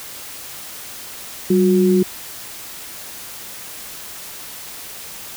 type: tone pair together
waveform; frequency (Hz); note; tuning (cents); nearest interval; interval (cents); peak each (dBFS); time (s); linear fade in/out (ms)
sine; 191.34 / 363.6; G3 / F#4; -42 / -30; major seventh; 1112; -14; 1.5-2.03; 5
effects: white hiss -34 dBFS RMS until 5.36 s